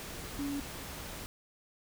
sine tone in noise, 283.5 Hz, C#4, 39 cents sharp, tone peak -33 dBFS, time 0.39-0.6 s, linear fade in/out 0 ms, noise pink, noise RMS -43 dBFS, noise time 0-1.26 s, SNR +7 dB, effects none

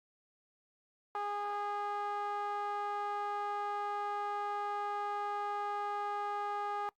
sawtooth tone with band-pass filter, 410.5 Hz, G#4, 20 cents flat, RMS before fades -37 dBFS, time 1.15-6.89 s, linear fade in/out 0 ms, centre 1000 Hz, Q 6.3, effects noise-tail reverb RT60 0.1 s tail -21 dB re dry + Opus 48 kbps

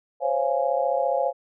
sine chord, Db major seventh, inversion third, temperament just, 519.7 / 554.4 / 693 / 831.5 Hz, C5 / Db5 / F5 / Ab5, -12 / 0 / -14 / +2 cents, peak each -26 / -25 / -26 / -28 dBFS, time 0.2-1.33 s, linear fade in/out 50 ms, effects none

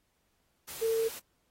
sine tone in noise, 451.1 Hz, A4, 43 cents sharp, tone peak -26 dBFS, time 0.81-1.09 s, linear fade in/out 20 ms, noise white, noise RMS -43 dBFS, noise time 0.67-1.2 s, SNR +14 dB, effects pink hiss -75 dBFS RMS until 1.5 s + AAC 48 kbps

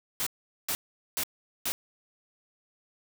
white noise bursts, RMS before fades -30 dBFS, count 4, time 0.2-1.72 s, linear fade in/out 0 ms, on 65 ms, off 420 ms, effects none

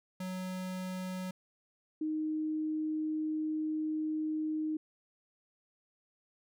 square / sine tone pair in turn, 185 / 310.5 Hz, F#3 / D#4, 0 / -3 cents, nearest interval major sixth, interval 897 cents, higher second, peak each -37 / -31 dBFS, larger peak second, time 0.2-1.31 / 2.01-4.77 s, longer second, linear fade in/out 5 ms, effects none

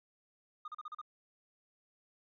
sine tone bursts, 1225 Hz, D#6, 27 cents flat, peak -38 dBFS, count 6, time 0.65-1.015 s, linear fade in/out 5 ms, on 30 ms, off 37 ms, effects tanh soft clip ceiling -40 dBFS

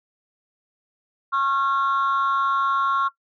sine tone pair together, 1092 / 1375.8 Hz, C#6 / F6, -26 / -26 cents, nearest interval major third, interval 400 cents, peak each -20 dBFS, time 1.32-3.09 s, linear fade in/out 20 ms, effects noise-tail reverb RT60 0.1 s tail -17 dB re dry + tanh soft clip ceiling -15 dBFS

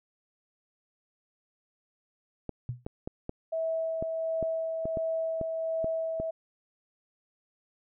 clicks, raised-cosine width 2 ms, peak -21 dBFS, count 11, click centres 2.493 / 2.865 / 3.075 / 3.294 / 4.025 / 4.427 / 4.855 / 4.972 / 5.413 / 5.844 / 6.2 s
sine tone with exponential decay, 122.7 Hz, B2, 11 cents flat, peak -27 dBFS, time 2.69-2.85 s, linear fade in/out 0 ms, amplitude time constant 34 ms
sine tone with tremolo, 650 Hz, E5, 24 cents flat, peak -27 dBFS, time 3.52-6.31 s, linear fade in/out 10 ms, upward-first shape sine, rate 1.4 Hz, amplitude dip 30%
effects none

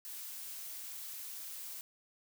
blue noise, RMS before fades -45 dBFS, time 0.05-1.81 s, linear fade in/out 0 ms, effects none

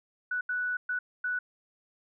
sine tone bursts at uneven times, 1480 Hz, F#6, in tune, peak -28 dBFS, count 4, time 0.31-0.41 / 0.49-0.77 / 0.89-0.99 / 1.24-1.39 s, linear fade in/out 5 ms, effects none

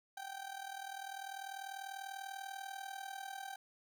30% pulse tone with amplitude modulation, 780 Hz, G5, 9 cents flat, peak -38 dBFS, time 0.17-3.56 s, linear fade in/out 5 ms, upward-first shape sine, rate 40.2 Hz, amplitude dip 75%, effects none

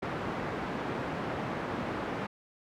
pink band-pass noise, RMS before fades -35 dBFS, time 0.02-2.27 s, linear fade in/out 10 ms, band 140 to 1600 Hz, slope 12 dB/octave, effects none

